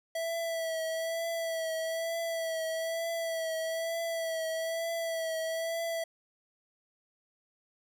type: tone with vibrato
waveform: square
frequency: 656 Hz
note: E5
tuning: 9 cents flat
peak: -32 dBFS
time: 0.15-6.04 s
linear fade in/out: 5 ms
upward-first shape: triangle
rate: 1.1 Hz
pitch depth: 35 cents each way
effects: none